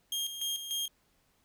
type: tone with tremolo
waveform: sawtooth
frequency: 3225 Hz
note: G7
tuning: 48 cents sharp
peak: -28 dBFS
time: 0.12-0.88 s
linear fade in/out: 2 ms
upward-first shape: square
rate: 3.4 Hz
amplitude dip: 60%
effects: pink hiss -71 dBFS RMS until 1.44 s